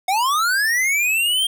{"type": "linear sweep", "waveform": "square", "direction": "up", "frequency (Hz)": [718, 3214], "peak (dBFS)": -17, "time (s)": [0.08, 1.47], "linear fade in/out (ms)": 5, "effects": []}